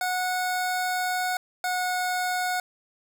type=tone pair in turn; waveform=25% pulse; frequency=733 / 729.6 Hz; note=F#5 / F#5; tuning=-16 / -24 cents; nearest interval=unison; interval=8 cents; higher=first; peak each=-21 dBFS; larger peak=neither; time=0.01-1.37 / 1.64-2.6 s; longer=first; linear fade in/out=2 ms; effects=none